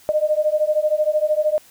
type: beating tone pair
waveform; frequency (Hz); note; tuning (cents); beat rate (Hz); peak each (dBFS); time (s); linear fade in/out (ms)
sine; 604 / 617; D5 / D#5; +48 / -15; 13; -19; 0.09-1.58; 0
effects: white hiss -50 dBFS RMS until 1.7 s